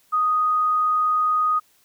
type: tone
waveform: sine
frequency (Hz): 1244.5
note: D#6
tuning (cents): 0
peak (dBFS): -17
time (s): 0.12-1.6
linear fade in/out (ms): 20
effects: white hiss -60 dBFS RMS until 1.84 s